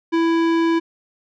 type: tone with tanh clipping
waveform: sine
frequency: 331.2 Hz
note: E4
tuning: 8 cents sharp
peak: -17 dBFS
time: 0.12-0.8 s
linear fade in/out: 20 ms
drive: 18 dB
effects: none